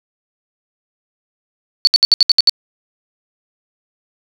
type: tone bursts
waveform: sine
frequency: 4472 Hz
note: C#8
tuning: 14 cents sharp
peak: -5 dBFS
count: 8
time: 1.85-2.495 s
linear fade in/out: 0 ms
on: 22 ms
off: 67 ms
effects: none